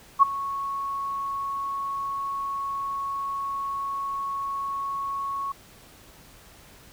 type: tone with ADSR envelope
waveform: sine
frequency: 1105 Hz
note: C#6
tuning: 6 cents flat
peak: -9 dBFS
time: 0.19-5.52 s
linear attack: 34 ms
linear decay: 13 ms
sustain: -18 dB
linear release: 4 ms
effects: pink hiss -51 dBFS RMS until 6.92 s